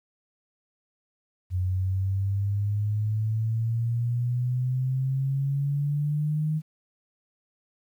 sine exponential sweep, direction up, 90.5 to 156.5 Hz, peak -23 dBFS, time 1.5-6.62 s, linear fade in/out 50 ms, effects 10-bit

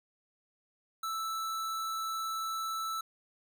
square tone, 1318.5 Hz, E6, in tune, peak -34 dBFS, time 1.03-3.01 s, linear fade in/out 5 ms, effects none

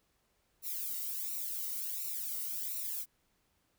violet noise with flanger, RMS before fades -38 dBFS, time 0.62-3.06 s, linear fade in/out 50 ms, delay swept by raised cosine 0.61 to 1.21 ms, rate 1.4 Hz, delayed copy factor -1, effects pink hiss -75 dBFS RMS until 3.78 s

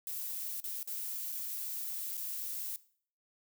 violet noise with dropouts, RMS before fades -39 dBFS, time 0.07-2.76 s, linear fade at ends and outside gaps 0 ms, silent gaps 0.603-0.641 / 0.829-0.875 / 1.32-1.324 / 2.17-2.176 s, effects noise-tail reverb RT60 0.5 s tail -18 dB re dry

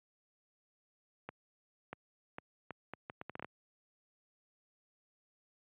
accelerating click train, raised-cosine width 0.5 ms, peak -27 dBFS, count 12, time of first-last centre 1.29-3.446 s, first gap 640 ms, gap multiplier 0.71, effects high-pass 100 Hz 12 dB/octave + resampled to 8000 Hz

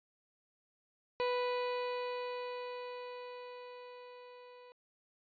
30% pulse tone with level ramp, 493.9 Hz, B4, in tune, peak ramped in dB -28 to -51 dBFS, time 1.2-4.72 s, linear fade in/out 0 ms, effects resampled to 11025 Hz

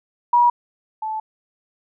sine tone pair in turn, 962 / 871.5 Hz, B5 / A5, -46 / -17 cents, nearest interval major second, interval 171 cents, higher first, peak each -11 / -23 dBFS, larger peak first, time 0.33-0.5 / 1.02-1.2 s, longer second, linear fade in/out 5 ms, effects none

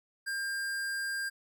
square tone, 1600 Hz, G6, 35 cents sharp, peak -33 dBFS, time 0.26-1.3 s, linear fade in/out 20 ms, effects none

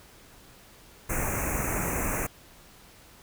pink band-stop noise, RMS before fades -29 dBFS, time 1.09-2.27 s, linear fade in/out 10 ms, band 2600 to 6000 Hz, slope 96 dB/octave, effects pink hiss -53 dBFS RMS until 3.22 s

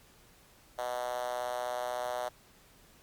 5% pulse tone with high-pass filter, 123.47 Hz, B2, in tune, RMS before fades -35 dBFS, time 0.78-2.29 s, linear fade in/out 10 ms, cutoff 640 Hz, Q 4.7, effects pink hiss -60 dBFS RMS until 3.02 s + MP3 96 kbps

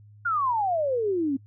sine exponential sweep, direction down, 1449 to 261.6 Hz, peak -22 dBFS, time 0.25-1.37 s, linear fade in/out 10 ms, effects noise-tail reverb RT60 0.1 s tail -20 dB re dry + added 104 Hz sine -48 dBFS peak until 1.46 s

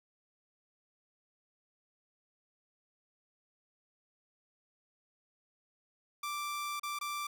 sawtooth tone with dropouts, 1174.7 Hz, D6, in tune, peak -32 dBFS, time 6.23-7.27 s, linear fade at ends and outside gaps 5 ms, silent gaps 6.797-6.832 / 6.989-7.011 s, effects none

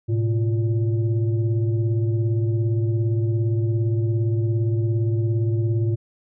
sine tone with frequency modulation, 109.3 Hz, A2, 11 cents flat, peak -18 dBFS, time 0.08-5.96 s, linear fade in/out 20 ms, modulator 236 Hz, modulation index 0.66, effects none

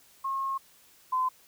sine tone pair in turn, 1080 / 1025 Hz, C#6 / C6, -45 / -36 cents, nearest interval minor second, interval 91 cents, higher first, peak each -28 / -24 dBFS, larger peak second, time 0.24-0.58 / 1.12-1.29 s, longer first, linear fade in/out 10 ms, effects white hiss -59 dBFS RMS until 1.47 s

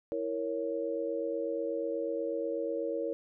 sine chord, A# diminished, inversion second, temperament equal, 329.6 / 466.2 / 554.4 Hz, E4 / A#4 / C#5, 0 / 0 / 0 cents, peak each -37 / -34 / -35 dBFS, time 0.12-3.13 s, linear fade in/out 0 ms, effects none

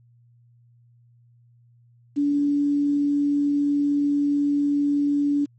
sine tone with quantisation, 287.6 Hz, D4, 36 cents flat, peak -18 dBFS, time 2.16-5.46 s, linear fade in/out 20 ms, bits 8, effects added 119 Hz sine -53 dBFS peak until 5.58 s + MP3 32 kbps

